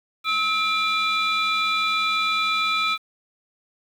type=tone cluster; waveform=sine; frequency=1293 / 2378 / 3472 / 3953 Hz; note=E6 / D7 / A7 / B7; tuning=-34 / +21 / -24 / +1 cents; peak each=-22 / -23 / -28 / -27 dBFS; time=0.24-2.98 s; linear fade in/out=50 ms; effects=tanh soft clip ceiling -14 dBFS + 8-bit